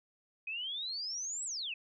sine exponential two-way sweep, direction up then down, 2489 to 8020 to 2489 Hz, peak -36 dBFS, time 0.47-1.74 s, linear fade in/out 5 ms, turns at 1.45 s, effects none

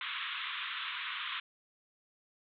white band-pass noise, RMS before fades -39 dBFS, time 0.01-1.4 s, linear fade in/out 2 ms, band 1000 to 3700 Hz, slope 96 dB/octave, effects none

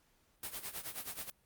white noise with tremolo, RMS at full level -40 dBFS, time 0.43-1.3 s, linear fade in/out 2 ms, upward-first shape sine, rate 9.4 Hz, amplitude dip 80%, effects pink hiss -72 dBFS RMS until 1.45 s + Opus 48 kbps

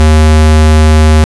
square tone, 77.6 Hz, D#2, 4 cents flat, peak -3 dBFS, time 0-1.24 s, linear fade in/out 0 ms, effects resampled to 24000 Hz + 7-bit

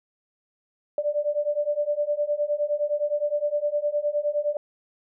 sine beating tone pair, 584 / 593.7 Hz, D5 / D5, -10 / +19 cents, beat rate 9.7 Hz, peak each -26 / -25 dBFS, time 0.98-4.57 s, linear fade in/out 2 ms, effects none

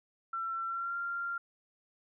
sine tone with pitch glide, 1348 to 1387.5 Hz, E6 to F6, +38 to -12 cents, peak -33 dBFS, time 0.33-1.38 s, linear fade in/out 5 ms, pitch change +50 cents, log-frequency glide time 0.65-0.96 s, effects none

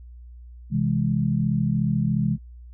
sine chord, C augmented, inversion none, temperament equal, 130.81 / 164.81 / 207.7 Hz, C3 / E3 / G#3, 0 / 0 / 0 cents, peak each -24 dBFS, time 0.7-2.38 s, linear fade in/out 50 ms, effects added 60 Hz sine -40 dBFS peak until 2.73 s

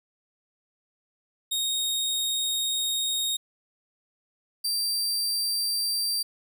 sawtooth tone pair in turn, 3729 / 4698 Hz, A#7 / D8, 0 / 0 cents, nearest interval major third, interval 400 cents, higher second, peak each -22 dBFS, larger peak neither, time 1.51-3.37 / 4.64-6.23 s, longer first, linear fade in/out 10 ms, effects none

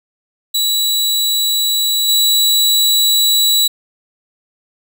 sawtooth tone with level steps, 3921 Hz, B7, 13 cents flat, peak -10 / -7 dBFS, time 0.54-3.68 s, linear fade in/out 10 ms, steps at 2.08 s, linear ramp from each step 10 ms, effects none

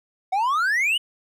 triangle exponential sweep, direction up, 730 to 3034 Hz, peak -17 dBFS, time 0.32-0.98 s, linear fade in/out 10 ms, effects none

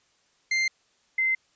40% pulse / sine tone pair in turn, 2093 / 2071 Hz, C7 / C7, 0 / -18 cents, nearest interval unison, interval 18 cents, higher first, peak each -21 dBFS, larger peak neither, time 0.51-0.68 / 1.18-1.35 s, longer neither, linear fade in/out 5 ms, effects white hiss -66 dBFS RMS until 1.55 s + resampled to 16000 Hz

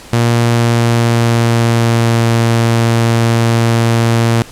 sawtooth tone with pitch glide, 117.8 to 115.64 Hz, A#2 to A#2, +19 to -13 cents, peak -5 dBFS, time 0.13-4.42 s, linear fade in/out 0 ms, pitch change -32 cents, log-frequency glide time 0.41-2.28 s, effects pink hiss -35 dBFS RMS until 4.51 s + low-pass 11000 Hz 12 dB/octave

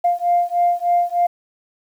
sine beating tone pair, 698.5 / 701.8 Hz, F5 / F5, 0 / +8 cents, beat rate 3.3 Hz, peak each -17 dBFS, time 0.04-1.27 s, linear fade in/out 10 ms, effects tanh soft clip ceiling -8 dBFS + 8-bit

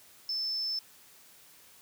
sine tone, 5274 Hz, E8, in tune, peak -30 dBFS, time 0.29-0.79 s, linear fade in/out 2 ms, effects white hiss -57 dBFS RMS until 1.81 s + high-pass 60 Hz 12 dB/octave

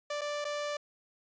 sawtooth tone with dropouts, 587.3 Hz, D5, in tune, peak -29 dBFS, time 0.1-0.77 s, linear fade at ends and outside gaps 5 ms, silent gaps 0.211-0.215 / 0.445-0.45 s, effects resampled to 16000 Hz

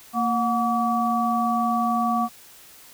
sine tone cluster, 230.6 / 727 / 1146 Hz, A#3 / F#5 / D6, -19 / -31 / -43 cents, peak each -24 dBFS, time 0.13-2.29 s, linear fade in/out 50 ms, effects white hiss -48 dBFS RMS until 2.93 s

